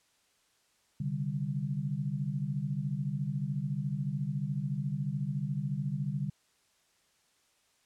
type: chord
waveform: sine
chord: C suspended second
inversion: none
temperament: equal with one note detuned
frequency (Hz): 132.87 / 146.83 / 196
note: C3 / D3 / G3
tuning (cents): +27 / 0 / 0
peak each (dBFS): -36 / -33 / -37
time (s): 1-6.3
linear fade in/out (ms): 5
effects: white hiss -70 dBFS RMS until 7.85 s + low-pass 9000 Hz 12 dB/octave